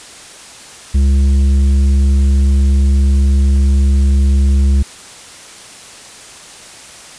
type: tone with tanh clipping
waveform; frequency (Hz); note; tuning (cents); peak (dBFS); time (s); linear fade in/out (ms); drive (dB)
triangle; 68.4; C#2; -23; -9; 0.94-4.83; 10; 12
effects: white hiss -35 dBFS RMS until 7.18 s + resampled to 22050 Hz